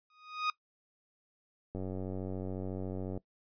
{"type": "tone with exponential growth", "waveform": "sawtooth", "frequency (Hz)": 1244.5, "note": "D#6", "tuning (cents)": 0, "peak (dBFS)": -23, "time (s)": [0.1, 0.5], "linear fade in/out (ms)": 2, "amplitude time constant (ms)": 85}
{"type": "click train", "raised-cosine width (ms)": 2, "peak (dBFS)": -26, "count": 135, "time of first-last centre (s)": [1.75, 3.176], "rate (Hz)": 94}
{"effects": ["noise-tail reverb RT60 0.1 s tail -20 dB re dry", "resampled to 11025 Hz"]}